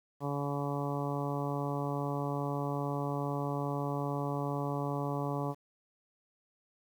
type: harmonic tone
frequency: 142.4 Hz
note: C#3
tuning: 47 cents sharp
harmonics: 1 / 2 / 3 / 4 / 5 / 6 / 7 / 8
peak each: -35 / -38 / -40 / -41 / -42 / -43 / -43 / -44 dBFS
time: 0.2-5.55 s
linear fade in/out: 50 ms
effects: 10-bit